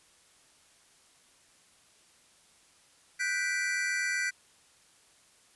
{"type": "chord", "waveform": "square", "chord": "G major seventh", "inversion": "third", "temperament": "equal", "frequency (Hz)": [1480, 1568, 1975.5, 2349], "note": ["F#6", "G6", "B6", "D7"], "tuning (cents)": [0, 0, 0, 0], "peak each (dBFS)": [-37, -36, -32, -38], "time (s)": [3.19, 4.31], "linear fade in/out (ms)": 20, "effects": ["white hiss -62 dBFS RMS until 5.55 s", "resampled to 24000 Hz"]}